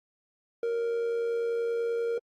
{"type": "tone with amplitude modulation", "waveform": "triangle", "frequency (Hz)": 466.2, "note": "A#4", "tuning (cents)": 0, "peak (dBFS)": -23, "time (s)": [0.63, 2.18], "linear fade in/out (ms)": 2, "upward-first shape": "sine", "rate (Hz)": 90.3, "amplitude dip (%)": 35, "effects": ["AAC 48 kbps"]}